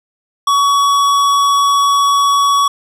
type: tone with hard clipping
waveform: triangle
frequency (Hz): 1127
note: C#6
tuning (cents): +28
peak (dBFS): -11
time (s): 0.47-2.68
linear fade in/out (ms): 5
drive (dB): 18
effects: none